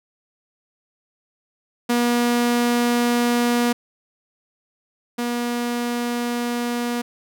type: tone pair in turn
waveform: sawtooth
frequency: 240 / 240 Hz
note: B3 / B3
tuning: -49 / -49 cents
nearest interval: unison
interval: 0 cents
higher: neither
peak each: -13 / -18 dBFS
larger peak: first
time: 1.89-3.73 / 5.18-7.02 s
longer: neither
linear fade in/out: 10 ms
effects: none